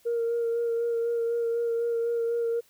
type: tone with vibrato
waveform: sine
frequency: 466.2 Hz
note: A#4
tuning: in tune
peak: -23 dBFS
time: 0.05-2.61 s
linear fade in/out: 20 ms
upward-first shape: sine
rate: 4 Hz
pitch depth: 18 cents each way
effects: tanh soft clip ceiling -21 dBFS + white hiss -62 dBFS RMS until 2.69 s